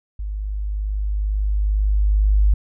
sine tone with level ramp, 51.1 Hz, G#1, 27 cents flat, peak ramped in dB -24 to -11 dBFS, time 0.19-2.54 s, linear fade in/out 5 ms, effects none

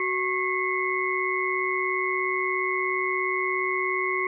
sine tone cluster, 372.5 / 1094 / 2037 / 2174 Hz, F#4 / C#6 / C7 / C#7, +12 / -23 / -47 / -34 cents, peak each -29 dBFS, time 0-4.27 s, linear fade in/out 2 ms, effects none

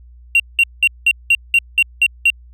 triangle tone bursts, 2756 Hz, F7, 24 cents flat, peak -6 dBFS, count 9, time 0.35-2.302 s, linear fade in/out 2 ms, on 48 ms, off 190 ms, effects tanh soft clip ceiling -2 dBFS + added 60 Hz sine -39 dBFS peak until 2.53 s

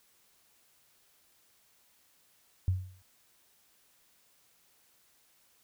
sine tone with exponential decay, 92.5 Hz, F#2, in tune, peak -22 dBFS, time 2.68-3.02 s, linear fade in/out 0 ms, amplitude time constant 73 ms, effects white hiss -67 dBFS RMS until 5.63 s

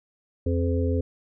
harmonic tone with a mistuned harmonic, 85 Hz, F2, 46 cents flat, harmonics 1 / 3 / 5 / 6, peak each -23 / -28 / -30 / -31 dBFS, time 0.46-1.01 s, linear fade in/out 5 ms, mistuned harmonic 3, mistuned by +47 cents, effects none

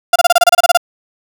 35% pulse tone bursts, 697 Hz, F5, 4 cents flat, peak -3 dBFS, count 12, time 0.13-0.774 s, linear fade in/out 5 ms, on 28 ms, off 28 ms, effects none

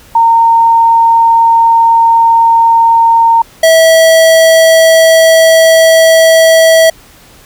sine / square tone pair in turn, 918 / 650.4 Hz, A#5 / E5, -27 / -23 cents, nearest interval tritone, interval 596 cents, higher first, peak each -3 dBFS, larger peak neither, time 0.15-3.42 / 3.63-6.9 s, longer neither, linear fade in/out 5 ms, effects pink hiss -39 dBFS RMS until 7.45 s

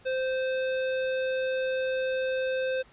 square tone, 520 Hz, C5, 11 cents flat, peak -27 dBFS, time 0.05-2.83 s, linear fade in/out 20 ms, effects pink hiss -57 dBFS RMS until 2.92 s + resampled to 8000 Hz

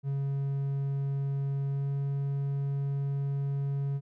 triangle tone with pitch glide, 138.59 to 139.47 Hz, C#3 to C#3, 0 to +11 cents, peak -26 dBFS, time 0.03-4.01 s, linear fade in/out 50 ms, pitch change +11 cents, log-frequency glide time 1.69-1.9 s, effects none

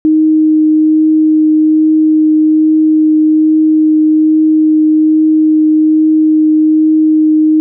sine tone with vibrato, 311.1 Hz, D#4, in tune, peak -5 dBFS, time 0.05-7.6 s, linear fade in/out 0 ms, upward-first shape triangle, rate 1.2 Hz, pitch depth 9 cents each way, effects none

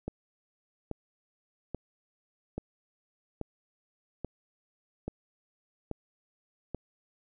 click train, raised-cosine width 2 ms, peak -21 dBFS, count 9, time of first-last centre 0.08-6.747 s, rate 1.2 Hz, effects none

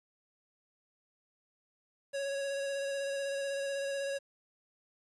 square tone with vibrato, 554.4 Hz, C#5, in tune, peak -34 dBFS, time 2.13-4.19 s, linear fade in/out 20 ms, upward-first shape square, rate 16 Hz, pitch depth 13 cents each way, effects resampled to 24000 Hz + 10-bit

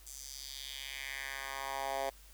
10% pulse tone with high-pass filter sweep, 136 Hz, C#3, 33 cents flat, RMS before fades -41 dBFS, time 0.06-2.1 s, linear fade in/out 10 ms, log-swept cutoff 7300 to 600 Hz, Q 2.3, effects added 50 Hz sine -56 dBFS peak until 2.33 s + white hiss -60 dBFS RMS until 2.33 s

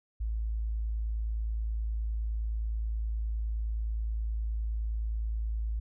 sine tone, 54.8 Hz, A1, 6 cents flat, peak -29 dBFS, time 0.2-5.8 s, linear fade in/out 10 ms, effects none

